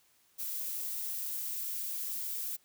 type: noise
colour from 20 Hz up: violet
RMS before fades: -37 dBFS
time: 0.38-2.57 s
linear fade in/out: 20 ms
effects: white hiss -68 dBFS RMS until 2.64 s